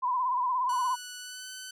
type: tone with vibrato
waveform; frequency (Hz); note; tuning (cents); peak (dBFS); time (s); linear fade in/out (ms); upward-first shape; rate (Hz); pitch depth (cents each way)
sine; 1004; B5; +28; -25; 0.02-0.96; 20; sine; 17; 70
type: tone with pitch glide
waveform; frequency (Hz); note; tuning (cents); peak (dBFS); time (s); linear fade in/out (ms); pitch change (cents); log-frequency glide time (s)
10% pulse; 1480 to 1513.7; F#6 to F#6; 0 to +39; -31; 0.69-1.71; 5; +39; 1.19-1.5
effects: none